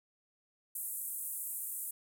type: band-pass noise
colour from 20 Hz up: white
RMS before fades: -40 dBFS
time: 0.75-1.91 s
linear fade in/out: 5 ms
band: 8300 to 15000 Hz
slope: 48 dB/octave
effects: none